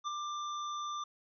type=tone with ADSR envelope; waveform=square; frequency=1186 Hz; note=D6; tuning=17 cents sharp; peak=-33 dBFS; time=0.04-1.04 s; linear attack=33 ms; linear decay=16 ms; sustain=-4 dB; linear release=6 ms; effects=resampled to 16000 Hz